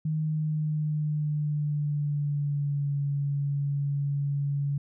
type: tone with pitch glide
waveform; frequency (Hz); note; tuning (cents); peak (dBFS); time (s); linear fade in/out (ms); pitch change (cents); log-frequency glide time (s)
sine; 155.56 to 141.83; D#3 to C#3; 0 to +40; -25; 0.05-4.78; 5; -160; 0.19-2.98
effects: none